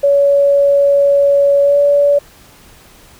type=tone with pitch glide; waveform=sine; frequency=564 to 572.9 Hz; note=C#5 to D5; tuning=+30 to -43 cents; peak=-7 dBFS; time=0.03-2.19 s; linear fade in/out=10 ms; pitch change=+27 cents; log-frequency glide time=1.62-1.78 s; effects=pink hiss -43 dBFS RMS until 3.19 s